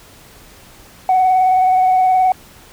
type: tone with vibrato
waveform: sine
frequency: 745 Hz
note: F#5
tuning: 12 cents sharp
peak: -8 dBFS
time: 1.09-2.32 s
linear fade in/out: 2 ms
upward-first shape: sine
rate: 19 Hz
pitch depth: 22 cents each way
effects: tanh soft clip ceiling -7 dBFS + pink hiss -43 dBFS RMS until 2.72 s